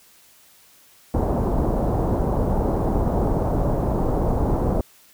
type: low-pass noise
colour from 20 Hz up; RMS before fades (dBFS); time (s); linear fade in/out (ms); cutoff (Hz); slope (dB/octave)
pink; -21; 1.14-4.81; 2; 850; 24
effects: white hiss -53 dBFS RMS until 5.13 s